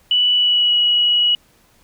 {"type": "tone with pitch glide", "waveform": "sine", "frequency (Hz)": [2960, 2918], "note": ["F#7", "F#7"], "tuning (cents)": [0, -25], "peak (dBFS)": -12, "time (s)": [0.11, 1.35], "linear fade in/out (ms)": 2, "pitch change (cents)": -25, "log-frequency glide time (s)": [0.34, 0.74], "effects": ["pink hiss -55 dBFS RMS until 1.83 s"]}